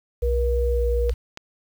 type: tone with pitch glide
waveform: sine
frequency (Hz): 61.6 to 59.06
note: B1 to A#1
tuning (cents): -4 to +23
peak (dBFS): -20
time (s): 0.22-1.14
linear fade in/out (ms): 10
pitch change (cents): -73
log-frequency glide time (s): 0.73-0.82
type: tone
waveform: sine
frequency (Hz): 477.9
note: A#4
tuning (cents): +43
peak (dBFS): -23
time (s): 0.22-1.11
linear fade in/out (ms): 10
type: clicks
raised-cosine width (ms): 0.2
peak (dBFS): -17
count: 2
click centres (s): 1.095 / 1.374
effects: 8-bit